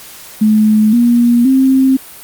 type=tone with pitch steps; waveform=sine; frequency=214.9 / 238.4 / 264.6 Hz; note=A3 / A#3 / C4; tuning=-41 / +39 / +20 cents; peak=-6 dBFS; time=0.41-1.97 s; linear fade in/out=10 ms; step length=520 ms; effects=white hiss -34 dBFS RMS until 2.23 s + Opus 48 kbps